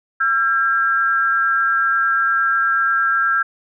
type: tone pair together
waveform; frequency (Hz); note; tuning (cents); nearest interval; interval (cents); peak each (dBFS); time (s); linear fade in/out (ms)
sine; 1354.2 / 1612; E6 / G6; +46 / +48; minor third; 302; -17; 0.2-3.43; 10
effects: none